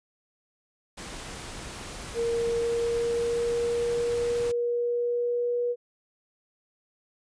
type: noise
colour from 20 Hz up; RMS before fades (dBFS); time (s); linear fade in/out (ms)
pink; -39; 0.97-4.52; 10
type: tone with pitch glide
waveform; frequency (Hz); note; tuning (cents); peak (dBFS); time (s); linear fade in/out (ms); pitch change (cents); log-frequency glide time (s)
sine; 466.2 to 483.2; A#4 to B4; 0 to -38; -24; 2.14-5.76; 50; +62; 2.44-5.63
effects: resampled to 22050 Hz